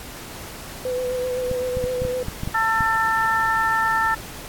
sine tone with vibrato, 503 Hz, B4, 32 cents sharp, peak -22 dBFS, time 0.85-2.23 s, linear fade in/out 2 ms, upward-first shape sine, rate 7.8 Hz, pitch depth 23 cents each way
clicks, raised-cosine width 5 ms, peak -14 dBFS, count 9, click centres 1.514 / 1.771 / 1.841 / 2.02 / 2.051 / 2.284 / 2.434 / 2.475 / 2.807 s
harmonic tone, 446.5 Hz, A4, 25 cents sharp, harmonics 2 / 3 / 4, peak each -22 / -22 / -22 dBFS, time 2.54-4.15 s, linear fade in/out 10 ms
effects pink hiss -37 dBFS RMS until 4.48 s + AAC 64 kbps

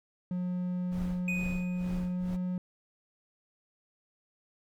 triangle tone with pitch glide, 180 to 181.36 Hz, F#3 to F#3, -47 to -34 cents, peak -28 dBFS, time 0.31-2.58 s, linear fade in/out 2 ms, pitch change +13 cents, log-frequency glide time 2.07-2.3 s
brown noise with tremolo, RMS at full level -38 dBFS, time 0.91-2.37 s, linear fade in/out 20 ms, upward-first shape sine, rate 2.2 Hz, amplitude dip 95%
triangle tone with exponential decay, 2489 Hz, D#7, in tune, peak -28 dBFS, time 1.28-2.16 s, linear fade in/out 2 ms, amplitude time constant 190 ms
effects none

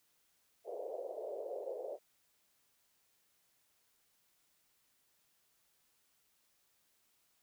white band-pass noise, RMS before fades -43 dBFS, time 0.64-1.99 s, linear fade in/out 50 ms, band 430 to 620 Hz, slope 48 dB/octave, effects white hiss -75 dBFS RMS until 7.42 s

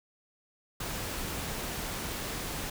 pink noise, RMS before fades -36 dBFS, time 0.8-2.7 s, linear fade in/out 5 ms, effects none

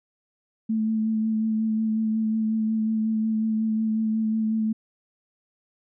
sine tone with vibrato, 219.7 Hz, A3, 2 cents flat, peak -21 dBFS, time 0.69-4.73 s, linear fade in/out 10 ms, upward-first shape sine, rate 5.5 Hz, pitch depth 18 cents each way, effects none

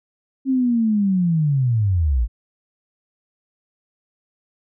sine linear sweep, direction down, 270.6 to 51 Hz, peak -15 dBFS, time 0.45-2.28 s, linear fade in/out 50 ms, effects none

